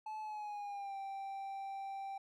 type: tone with pitch glide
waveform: triangle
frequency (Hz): 864 to 783.2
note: A5 to G5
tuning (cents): -32 to -2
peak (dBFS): -39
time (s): 0.06-2.18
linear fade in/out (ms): 5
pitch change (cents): -170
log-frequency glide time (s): 0.21-0.97
effects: none